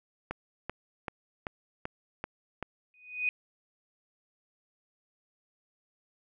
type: click train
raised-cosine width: 0.5 ms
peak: -19 dBFS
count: 7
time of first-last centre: 0.31-2.627 s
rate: 2.59 Hz
type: tone with exponential growth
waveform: sine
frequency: 2489 Hz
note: D#7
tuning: in tune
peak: -23 dBFS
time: 2.94-3.29 s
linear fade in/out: 1 ms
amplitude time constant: 76 ms
effects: none